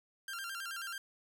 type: tone with vibrato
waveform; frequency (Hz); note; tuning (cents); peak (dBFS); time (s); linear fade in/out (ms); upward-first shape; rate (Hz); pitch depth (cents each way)
sawtooth; 1480; F#6; 0; -36; 0.28-0.98; 2; square; 9.3; 120
effects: none